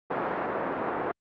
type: band-pass noise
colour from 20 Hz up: pink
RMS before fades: -30 dBFS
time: 0.1-1.12 s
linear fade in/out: 10 ms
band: 370 to 1300 Hz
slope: 12 dB/octave
effects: low-pass 2000 Hz 12 dB/octave + Opus 48 kbps